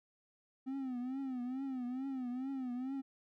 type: tone with vibrato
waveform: triangle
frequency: 258.2 Hz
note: C4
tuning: 23 cents flat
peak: -35 dBFS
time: 0.66-3.02 s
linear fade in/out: 20 ms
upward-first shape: triangle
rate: 2.3 Hz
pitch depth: 120 cents each way
effects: none